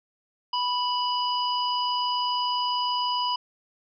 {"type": "harmonic tone", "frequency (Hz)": 987, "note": "B5", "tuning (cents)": -1, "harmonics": [1, 3, 5], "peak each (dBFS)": [-25, -30, -32], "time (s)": [0.53, 3.36], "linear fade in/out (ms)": 5, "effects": []}